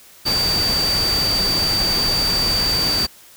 sine tone in noise, 4631 Hz, D8, 25 cents flat, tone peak -17 dBFS, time 0.25-3.07 s, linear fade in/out 20 ms, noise pink, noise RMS -24 dBFS, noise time 0.25-3.07 s, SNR +4 dB, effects white hiss -46 dBFS RMS until 3.36 s

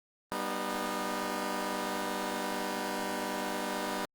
10% pulse chord, G augmented, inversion none, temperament just, 196 / 245 / 306.2 Hz, G3 / B3 / D#4, 0 / -14 / -28 cents, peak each -29 dBFS, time 0.32-4.05 s, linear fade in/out 0 ms, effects Opus 24 kbps

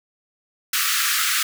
pink high-pass noise, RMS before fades -21 dBFS, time 0.73-1.43 s, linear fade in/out 5 ms, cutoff 1200 Hz, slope 96 dB/octave, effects none

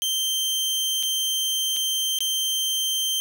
sawtooth tone with dropouts, 3136 Hz, G7, in tune, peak -19 dBFS, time 0.02-3.2 s, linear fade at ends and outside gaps 0 ms, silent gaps 1.028-1.033 / 1.763-1.767 / 2.188-2.205 s, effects none

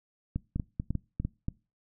clicks, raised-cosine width 5 ms, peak -18 dBFS, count 9, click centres 0.36 / 0.56 / 0.598 / 0.799 / 0.906 / 0.953 / 1.2 / 1.25 / 1.484 s, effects noise-tail reverb RT60 0.3 s tail -23 dB re dry

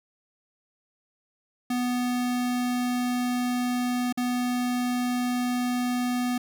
square tone with dropouts, 246.9 Hz, B3, in tune, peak -25 dBFS, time 1.7-6.38 s, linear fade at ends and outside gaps 5 ms, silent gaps 4.126-4.174 s, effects none

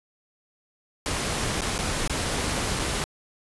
pink noise with dropouts, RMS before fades -27 dBFS, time 1.06-3.04 s, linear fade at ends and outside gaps 0 ms, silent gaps 1.608-1.618 / 1.78-1.789 / 2.076-2.097 / 2.791-2.795 s, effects resampled to 24000 Hz

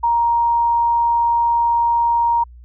sine tone, 938 Hz, A#5, 11 cents sharp, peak -13 dBFS, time 0.03-2.44 s, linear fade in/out 10 ms, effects added 60 Hz sine -38 dBFS peak until 2.64 s

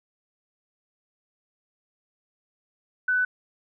sine tone, 1499 Hz, F#6, 22 cents sharp, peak -20 dBFS, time 3.08-3.25 s, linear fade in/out 5 ms, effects none

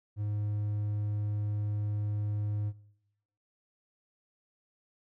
triangle tone, 104.3 Hz, G#2, 8 cents sharp, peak -28 dBFS, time 0.16-2.73 s, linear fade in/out 50 ms, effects noise-tail reverb RT60 1.0 s tail -23 dB re dry

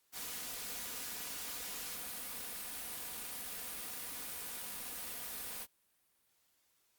white noise with comb filter, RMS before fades -43 dBFS, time 0.12-5.67 s, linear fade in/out 50 ms, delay 4.1 ms, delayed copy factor +0.5, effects white hiss -75 dBFS RMS until 6.98 s + Opus 48 kbps

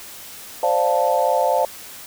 sine chord, D minor seventh, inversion third, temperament equal, 523.3 / 587.3 / 698.5 / 880 Hz, C5 / D5 / F5 / A5, 0 / 0 / 0 / 0 cents, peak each -21 dBFS, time 0.63-1.65 s, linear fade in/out 2 ms, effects white hiss -38 dBFS RMS until 2.06 s

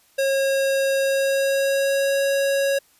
square tone with pitch glide, 543 to 552.2 Hz, C#5 to C#5, -36 to -7 cents, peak -19 dBFS, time 0.18-2.79 s, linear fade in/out 10 ms, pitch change +29 cents, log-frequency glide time 0.99-2.2 s, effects white hiss -58 dBFS RMS until 2.99 s + resampled to 32000 Hz

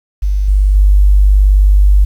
sine tone with level steps, 49.41 Hz, G1, 14 cents sharp, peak -10 / -6 / -4 dBFS, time 0.22-2.05 s, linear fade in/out 10 ms, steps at 0.48 / 0.75 s, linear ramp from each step 5 ms, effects 7-bit

